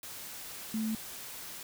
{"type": "tone in noise", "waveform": "sine", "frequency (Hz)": 220, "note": "A3", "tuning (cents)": 0, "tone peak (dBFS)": -30, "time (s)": [0.74, 0.95], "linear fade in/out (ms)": 2, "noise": "white", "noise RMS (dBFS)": -44, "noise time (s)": [0.03, 1.63], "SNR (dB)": 11, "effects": []}